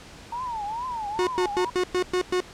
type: tone with vibrato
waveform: sine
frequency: 913 Hz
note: A#5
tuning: 36 cents flat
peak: -28 dBFS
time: 0.32-1.7 s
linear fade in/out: 5 ms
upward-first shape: triangle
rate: 2.3 Hz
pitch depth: 230 cents each way
type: tone bursts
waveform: 45% pulse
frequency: 363.7 Hz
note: F#4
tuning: 30 cents flat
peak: -21 dBFS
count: 7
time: 1.19-2.403 s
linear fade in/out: 0 ms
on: 79 ms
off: 110 ms
effects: pink hiss -45 dBFS RMS until 2.53 s + low-pass 7000 Hz 12 dB/octave